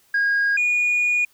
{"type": "tone pair in turn", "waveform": "sine", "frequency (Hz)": [1633, 2447], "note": ["G#6", "D#7"], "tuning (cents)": [-30, -29], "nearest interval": "perfect fifth", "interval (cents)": 701, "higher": "second", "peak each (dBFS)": -15, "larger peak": "neither", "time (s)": [[0.14, 0.57], [0.57, 1.25]], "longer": "second", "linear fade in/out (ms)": 5, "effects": ["tanh soft clip ceiling -15 dBFS", "white hiss -59 dBFS RMS until 1.33 s"]}